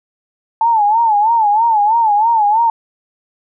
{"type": "tone with vibrato", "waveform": "sine", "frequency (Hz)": 875, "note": "A5", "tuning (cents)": -10, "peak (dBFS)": -9, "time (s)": [0.61, 2.7], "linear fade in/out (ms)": 2, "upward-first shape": "sine", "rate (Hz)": 3.1, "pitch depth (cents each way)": 120, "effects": []}